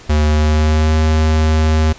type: tone with pitch glide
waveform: square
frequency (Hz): 75.7 to 78.28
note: D#2 to D#2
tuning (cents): -47 to +11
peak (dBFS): -11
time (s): 0.09-1.93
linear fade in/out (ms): 10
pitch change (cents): +58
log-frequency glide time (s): 0.23-0.96
effects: pink hiss -39 dBFS RMS until 1.98 s + resampled to 16000 Hz